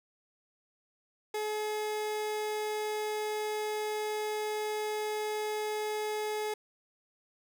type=tone; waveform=30% pulse; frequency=425.6 Hz; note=G#4; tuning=42 cents sharp; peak=-29 dBFS; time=1.34-6.54 s; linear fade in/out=5 ms; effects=none